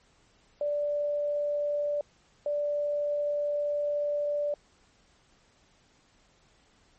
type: tone pair in turn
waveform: sine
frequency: 585 / 585 Hz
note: D5 / D5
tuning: -7 / -7 cents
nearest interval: unison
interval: 0 cents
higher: neither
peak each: -26 dBFS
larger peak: neither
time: 0.61-2.01 / 2.46-4.54 s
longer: second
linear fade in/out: 2 ms
effects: pink hiss -64 dBFS RMS until 6.98 s + MP3 32 kbps